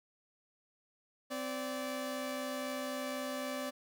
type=tone pair together; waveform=sawtooth; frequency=258.1 / 580.1 Hz; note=C4 / D5; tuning=-23 / -21 cents; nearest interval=octave + major second; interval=1402 cents; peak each=-36 / -35 dBFS; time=1.3-3.71 s; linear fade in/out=20 ms; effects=none